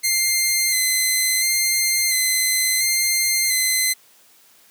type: tone with vibrato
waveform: 10% pulse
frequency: 2075 Hz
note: C7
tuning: 15 cents flat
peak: -8 dBFS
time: 0.03-3.94 s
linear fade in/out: 20 ms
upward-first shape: square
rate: 0.72 Hz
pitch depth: 22 cents each way
effects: white hiss -53 dBFS RMS until 4.7 s + high-pass 150 Hz 12 dB/octave